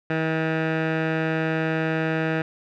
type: tone with low-pass filter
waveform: 15% pulse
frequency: 160 Hz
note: D#3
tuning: 49 cents sharp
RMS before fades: -24 dBFS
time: 0.1-2.42 s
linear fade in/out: 2 ms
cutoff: 2100 Hz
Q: 2.2
effects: none